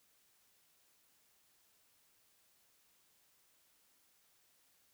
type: silence
effects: white hiss -72 dBFS RMS until 4.93 s